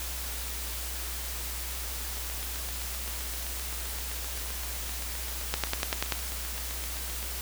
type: two click trains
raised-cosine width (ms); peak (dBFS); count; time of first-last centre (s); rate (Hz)
0.2; -22 / -9; 40 / 7; 2.17-7.228 / 5.54-6.123; 7.71 / 10.3
effects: added 60 Hz sine -37 dBFS peak until 7.41 s + white hiss -37 dBFS RMS until 7.41 s